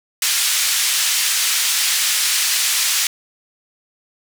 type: band-pass noise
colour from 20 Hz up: white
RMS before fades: -18 dBFS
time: 0.22-3.07 s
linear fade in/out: 2 ms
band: 1900 to 8700 Hz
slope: 12 dB/octave
effects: none